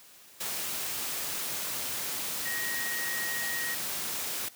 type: tone in noise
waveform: sine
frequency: 1885 Hz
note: A#6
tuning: 19 cents sharp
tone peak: -33 dBFS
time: 2.45-3.75 s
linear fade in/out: 10 ms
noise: white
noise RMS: -34 dBFS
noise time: 0.4-4.49 s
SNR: -2 dB
effects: white hiss -54 dBFS RMS until 4.55 s + high-pass 100 Hz 12 dB/octave